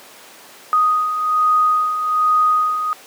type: beating tone pair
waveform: sine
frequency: 1244.5 / 1245.7 Hz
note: D#6 / D#6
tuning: 0 / +2 cents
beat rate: 1.2 Hz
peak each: -22 / -14 dBFS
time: 0.73-2.93 s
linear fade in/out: 0 ms
effects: pink hiss -41 dBFS RMS until 3.06 s + high-pass 400 Hz 12 dB/octave